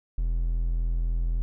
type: tone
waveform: triangle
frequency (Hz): 41.85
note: E1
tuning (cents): +27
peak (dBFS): -21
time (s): 0.18-1.42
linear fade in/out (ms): 0
effects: none